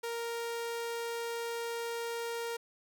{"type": "tone", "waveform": "sawtooth", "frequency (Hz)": 466.2, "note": "A#4", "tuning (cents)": 0, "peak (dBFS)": -31, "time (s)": [0.03, 2.57], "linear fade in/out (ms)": 10, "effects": []}